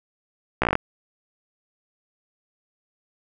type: slowing click train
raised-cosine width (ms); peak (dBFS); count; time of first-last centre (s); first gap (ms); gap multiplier
0.5; -4; 8; 0.62-0.754; 15; 1.08
effects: none